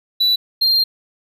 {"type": "tone pair in turn", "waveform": "triangle", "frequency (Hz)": [3957, 4192], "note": ["B7", "C8"], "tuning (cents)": [3, 2], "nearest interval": "minor second", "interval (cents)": 99, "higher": "second", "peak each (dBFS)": -11, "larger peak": "neither", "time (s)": [[0.2, 0.36], [0.61, 0.84]], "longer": "second", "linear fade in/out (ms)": 10, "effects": []}